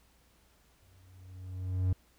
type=tone with exponential growth; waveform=triangle; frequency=92.5 Hz; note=F#2; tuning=in tune; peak=-22 dBFS; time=0.82-1.93 s; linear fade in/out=5 ms; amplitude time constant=240 ms; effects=added 60 Hz sine -67 dBFS peak until 2.18 s + pink hiss -67 dBFS RMS until 2.18 s